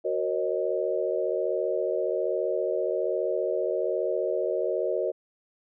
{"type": "chord", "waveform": "sine", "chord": "D# minor seventh", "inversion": "first", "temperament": "equal with one note detuned", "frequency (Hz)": [370, 466.2, 541.1, 622.3], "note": ["F#4", "A#4", "C#5", "D#5"], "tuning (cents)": [0, 0, -42, 0], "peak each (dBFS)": -30, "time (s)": [0.04, 5.12], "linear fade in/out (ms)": 20, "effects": []}